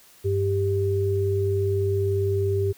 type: tone pair together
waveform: sine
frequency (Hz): 97.6 / 394.3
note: G2 / G4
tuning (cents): -7 / +10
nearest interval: 2 octaves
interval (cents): 2417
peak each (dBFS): -23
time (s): 0.24-2.73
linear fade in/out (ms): 20
effects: white hiss -53 dBFS RMS until 2.77 s